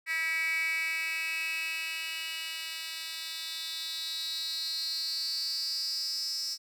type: tone with high-pass filter sweep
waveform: 10% pulse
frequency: 323.7 Hz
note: E4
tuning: 31 cents flat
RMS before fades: -34 dBFS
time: 0.06-6.58 s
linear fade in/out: 50 ms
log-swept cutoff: 2100 to 5400 Hz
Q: 9
effects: none